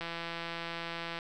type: click train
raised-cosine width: 0.3 ms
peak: -22 dBFS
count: 199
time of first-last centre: 0.01-1.189 s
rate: 168 Hz
effects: none